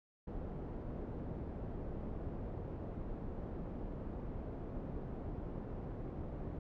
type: low-pass noise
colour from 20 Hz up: pink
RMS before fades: -43 dBFS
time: 0.27-6.59 s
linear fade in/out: 5 ms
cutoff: 530 Hz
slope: 12 dB/octave
effects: none